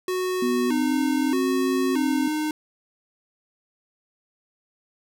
square tone with vibrato, 335.8 Hz, E4, 32 cents sharp, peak -24 dBFS, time 0.08-2.51 s, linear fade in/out 2 ms, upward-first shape square, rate 0.8 Hz, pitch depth 160 cents each way
sine tone with pitch glide, 246.5 to 264.2 Hz, B3 to C4, -3 to +17 cents, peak -22 dBFS, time 0.42-2.28 s, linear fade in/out 5 ms, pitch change +120 cents, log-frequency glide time 0.65-1.01 s
effects none

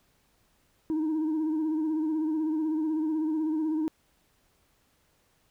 sine tone with vibrato, 312.7 Hz, D#4, 9 cents sharp, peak -23 dBFS, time 0.9-3.88 s, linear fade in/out 0 ms, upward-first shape sine, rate 16 Hz, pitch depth 51 cents each way, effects tanh soft clip ceiling -24 dBFS + pink hiss -68 dBFS RMS until 5.5 s

